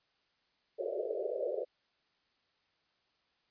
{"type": "band-pass noise", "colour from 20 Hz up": "white", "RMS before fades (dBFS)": -36, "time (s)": [0.78, 1.65], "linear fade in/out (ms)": 20, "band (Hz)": [370, 630], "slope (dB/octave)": 96, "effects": ["white hiss -75 dBFS RMS until 3.5 s", "resampled to 11025 Hz"]}